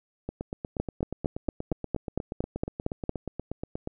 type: two click trains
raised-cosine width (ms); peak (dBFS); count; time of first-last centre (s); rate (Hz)
2; -19 / -13; 31 / 11; 0.29-3.874 / 0.8-3.094; 8.37 / 4.36
effects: none